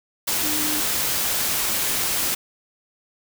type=tone in noise; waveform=sine; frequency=302.4 Hz; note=D#4; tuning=49 cents flat; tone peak=-29 dBFS; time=0.43-0.81 s; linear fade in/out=10 ms; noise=white; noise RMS=-23 dBFS; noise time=0.27-2.35 s; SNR=-9 dB; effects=none